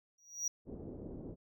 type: tone with exponential growth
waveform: triangle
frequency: 5770 Hz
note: F#8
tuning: 44 cents flat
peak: -29 dBFS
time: 0.18-0.48 s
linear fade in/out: 5 ms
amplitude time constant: 65 ms
type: low-pass noise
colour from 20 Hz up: white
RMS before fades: -46 dBFS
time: 0.65-1.36 s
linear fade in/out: 50 ms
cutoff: 430 Hz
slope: 24 dB/octave
effects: none